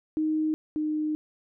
sine tone pair in turn, 311.1 / 306.3 Hz, D#4 / D#4, 0 / -27 cents, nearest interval unison, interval 27 cents, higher first, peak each -23 / -25 dBFS, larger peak first, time 0.17-0.54 / 0.76-1.15 s, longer second, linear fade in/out 0 ms, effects none

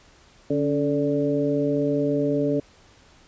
harmonic tone with a mistuned harmonic, 145.8 Hz, D3, 12 cents flat, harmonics 1 / 2 / 3 / 4, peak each -29 / -23 / -25 / -27 dBFS, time 0.5-2.6 s, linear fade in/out 5 ms, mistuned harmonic 2, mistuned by -57 cents, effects pink hiss -54 dBFS RMS until 3.27 s + resampled to 16000 Hz

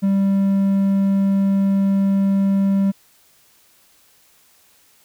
triangle tone, 196 Hz, G3, in tune, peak -12 dBFS, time 0.02-2.92 s, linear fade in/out 20 ms, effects white hiss -55 dBFS RMS until 5.04 s

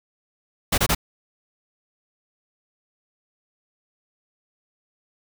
pink noise bursts, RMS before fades -19 dBFS, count 3, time 0.72-0.95 s, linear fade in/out 10 ms, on 60 ms, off 25 ms, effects none

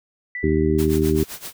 sine tone with exponential decay, 1975.5 Hz, B6, in tune, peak -25 dBFS, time 0.35-1 s, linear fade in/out 2 ms, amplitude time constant 140 ms
harmonic tone, 77.8 Hz, D#2, in tune, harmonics 1 / 2 / 3 / 4 / 5, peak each -23 / -24 / -24 / -22 / -20 dBFS, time 0.43-1.24 s, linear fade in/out 10 ms
white noise with tremolo, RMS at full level -32 dBFS, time 0.78-1.53 s, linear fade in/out 10 ms, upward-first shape sine, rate 7.7 Hz, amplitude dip 85%
effects none

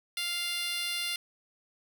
10% pulse tone with high-pass filter, 698.5 Hz, F5, in tune, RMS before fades -33 dBFS, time 0.17-1.16 s, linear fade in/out 2 ms, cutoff 2700 Hz, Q 0.99, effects none

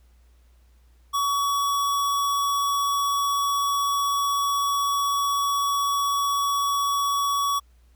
square tone, 1129 Hz, C#6, 31 cents sharp, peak -22 dBFS, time 1.13-7.6 s, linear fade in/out 20 ms, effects added 60 Hz sine -53 dBFS peak until 7.95 s + pink hiss -67 dBFS RMS until 7.95 s

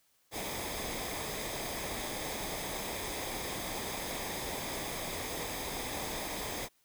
pink noise with comb filter, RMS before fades -38 dBFS, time 0.31-6.69 s, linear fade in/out 50 ms, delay 0.7 ms, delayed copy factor -0.55, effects white hiss -71 dBFS RMS until 6.84 s

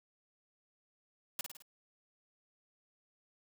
white noise with echo, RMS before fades -37 dBFS, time 1.39-1.41 s, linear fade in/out 2 ms, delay 53 ms, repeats 4, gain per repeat -5 dB, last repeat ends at 1.622 s, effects none

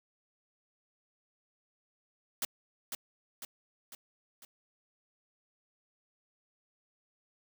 white noise with echo, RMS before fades -33 dBFS, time 2.42-2.45 s, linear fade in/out 2 ms, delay 500 ms, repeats 4, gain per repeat -5 dB, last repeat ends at 4.45 s, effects high-pass 150 Hz 12 dB/octave

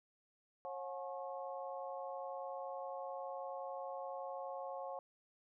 harmonic tone with a mistuned harmonic, 181 Hz, F#3, 38 cents flat, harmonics 3 / 4 / 5 / 6, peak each -45 / -47 / -49 / -51 dBFS, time 0.65-4.99 s, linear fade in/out 0 ms, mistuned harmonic 5, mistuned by -97 cents, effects none

